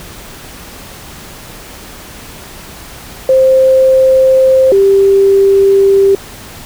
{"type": "tone pair in turn", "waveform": "sine", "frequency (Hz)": [525, 392.8], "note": ["C5", "G4"], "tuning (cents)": [6, 4], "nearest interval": "perfect fourth", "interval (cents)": 502, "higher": "first", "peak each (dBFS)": -4, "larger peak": "neither", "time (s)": [[3.29, 4.72], [4.72, 6.15]], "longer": "neither", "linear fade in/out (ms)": 2, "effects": ["pink hiss -31 dBFS RMS until 6.65 s"]}